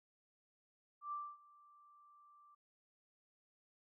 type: tone with ADSR envelope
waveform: sine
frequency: 1174.7 Hz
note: D6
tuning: in tune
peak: -39 dBFS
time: 1.01-2.55 s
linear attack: 110 ms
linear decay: 250 ms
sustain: -23 dB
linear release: 8 ms
effects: none